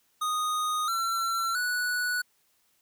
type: tone with pitch steps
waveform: square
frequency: 1240 / 1352.2 / 1474.6 Hz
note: D#6 / E6 / F#6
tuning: -6 / +44 / -6 cents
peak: -27 dBFS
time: 0.21-2.22 s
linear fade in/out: 10 ms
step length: 670 ms
effects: white hiss -69 dBFS RMS until 2.81 s